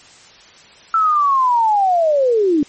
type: linear sweep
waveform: sine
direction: down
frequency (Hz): 1336 to 279.8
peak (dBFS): -11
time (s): 0.94-2.63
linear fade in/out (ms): 2
effects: white hiss -44 dBFS RMS until 2.68 s + MP3 32 kbps